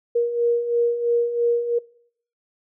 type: beating tone pair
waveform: sine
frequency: 470.9 / 473.9 Hz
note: A#4 / A#4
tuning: +18 / +28 cents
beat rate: 3 Hz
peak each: -25 / -19 dBFS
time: 0.15-1.79 s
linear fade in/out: 10 ms
effects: noise-tail reverb RT60 0.6 s tail -22 dB re dry